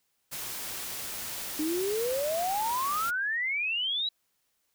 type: noise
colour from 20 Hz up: white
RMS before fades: -37 dBFS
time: 0.31-3.11 s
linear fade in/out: 20 ms
type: exponential sweep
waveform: sine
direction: up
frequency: 297.9 to 3951 Hz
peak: -27 dBFS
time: 1.59-4.09 s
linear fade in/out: 5 ms
effects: white hiss -75 dBFS RMS until 4.74 s